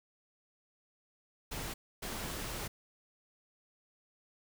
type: noise bursts at uneven times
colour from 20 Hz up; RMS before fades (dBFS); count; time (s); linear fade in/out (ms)
pink; -40; 2; 1.51-1.74 / 2.02-2.68; 10
effects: none